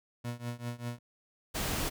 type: tone with tremolo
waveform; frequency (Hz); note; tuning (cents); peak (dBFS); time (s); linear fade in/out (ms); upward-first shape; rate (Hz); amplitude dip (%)
30% pulse; 120; B2; -49; -30; 0.24-0.99; 10; triangle; 5.1; 95
type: noise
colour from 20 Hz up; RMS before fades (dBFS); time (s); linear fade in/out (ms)
pink; -33; 1.54-1.9; 20
effects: none